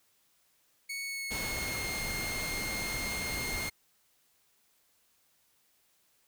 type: tone with pitch glide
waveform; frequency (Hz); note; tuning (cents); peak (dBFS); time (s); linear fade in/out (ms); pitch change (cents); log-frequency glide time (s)
sawtooth; 2217 to 2130; C#7 to C7; 0 to +30; -32; 0.89-3.7; 10; -70; 1.04-1.87
type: noise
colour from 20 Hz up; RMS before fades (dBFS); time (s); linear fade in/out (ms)
pink; -38; 1.3-3.7; 20
effects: white hiss -70 dBFS RMS until 6.27 s